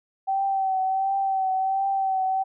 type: tone with vibrato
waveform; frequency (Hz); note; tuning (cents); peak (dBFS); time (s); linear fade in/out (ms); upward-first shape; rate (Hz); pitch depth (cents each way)
sine; 770; G5; -31; -21; 0.27-2.44; 20; triangle; 1.4; 36
effects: none